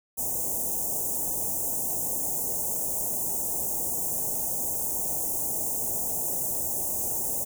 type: band-stop noise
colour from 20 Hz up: white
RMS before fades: -29 dBFS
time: 0.17-7.45 s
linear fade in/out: 20 ms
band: 870 to 6500 Hz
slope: 48 dB/octave
effects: none